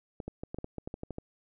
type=clicks; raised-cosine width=2 ms; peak=-24 dBFS; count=12; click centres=0.202 / 0.28 / 0.435 / 0.545 / 0.586 / 0.644 / 0.783 / 0.875 / 0.941 / 1.034 / 1.107 / 1.184 s; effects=none